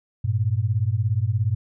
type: beating tone pair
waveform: sine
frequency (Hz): 99.3 / 116.3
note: G2 / A#2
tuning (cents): +23 / -4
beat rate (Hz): 17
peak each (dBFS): -22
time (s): 0.24-1.55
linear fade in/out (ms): 10
effects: none